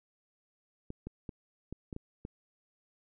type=clicks; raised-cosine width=3 ms; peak=-27 dBFS; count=7; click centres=0.904 / 1.07 / 1.292 / 1.726 / 1.928 / 1.964 / 2.251 s; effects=none